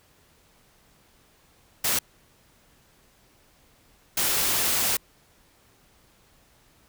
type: noise bursts at uneven times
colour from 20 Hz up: white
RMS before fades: -24 dBFS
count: 2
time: 1.84-1.99 / 4.17-4.97 s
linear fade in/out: 5 ms
effects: pink hiss -60 dBFS RMS until 6.88 s